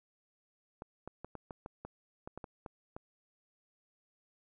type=clicks; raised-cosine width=1 ms; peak=-29 dBFS; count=12; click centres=0.821 / 1.076 / 1.246 / 1.353 / 1.508 / 1.661 / 1.85 / 2.275 / 2.376 / 2.442 / 2.662 / 2.965 s; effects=none